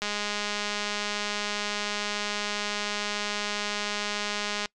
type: click train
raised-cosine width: 0.2 ms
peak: -13 dBFS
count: 961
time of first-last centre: 0.02-4.658 s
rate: 207 Hz
effects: noise-tail reverb RT60 0.1 s tail -24 dB re dry + resampled to 24000 Hz